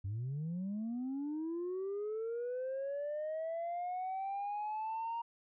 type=linear sweep; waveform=sine; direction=up; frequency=92.5 to 937 Hz; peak=-34 dBFS; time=0.04-5.22 s; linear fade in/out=10 ms; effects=tanh soft clip ceiling -34 dBFS